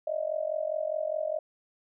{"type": "tone with amplitude modulation", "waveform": "sine", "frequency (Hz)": 622.3, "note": "D#5", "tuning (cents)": 0, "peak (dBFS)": -24, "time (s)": [0.07, 1.39], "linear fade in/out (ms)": 5, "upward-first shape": "sine", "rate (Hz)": 44.9, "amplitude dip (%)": 90, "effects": []}